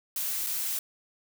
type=noise with dropouts; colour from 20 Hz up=blue; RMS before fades=-31 dBFS; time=0.16-0.79 s; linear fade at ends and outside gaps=2 ms; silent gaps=0.465-0.468 s; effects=none